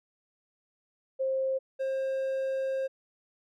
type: tone pair in turn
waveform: sine / triangle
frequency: 530 / 532.8 Hz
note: C5 / C5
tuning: +22 / +31 cents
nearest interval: unison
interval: 9 cents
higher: second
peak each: -26 dBFS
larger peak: neither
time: 1.19-1.59 / 1.79-2.88 s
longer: second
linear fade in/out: 20 ms
effects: none